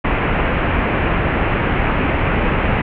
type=low-pass noise; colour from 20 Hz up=pink; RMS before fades=-17 dBFS; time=0.04-2.82 s; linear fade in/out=10 ms; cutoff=2700 Hz; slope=48 dB/octave; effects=none